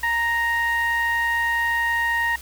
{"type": "tone with low-pass filter", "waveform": "sawtooth", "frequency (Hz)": 932.3, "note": "A#5", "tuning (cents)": 0, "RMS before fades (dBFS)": -22, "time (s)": [0.03, 2.36], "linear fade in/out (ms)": 5, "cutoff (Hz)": 2000, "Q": 5, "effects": ["added 61 Hz sine -41 dBFS peak until 2.41 s", "white hiss -42 dBFS RMS until 2.41 s"]}